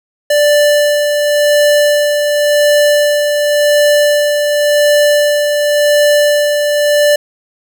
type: tone with tremolo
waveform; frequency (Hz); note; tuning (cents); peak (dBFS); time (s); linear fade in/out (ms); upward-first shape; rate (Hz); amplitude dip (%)
square; 588; D5; +2; -7; 0.3-7.16; 5; sine; 0.91; 40
effects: none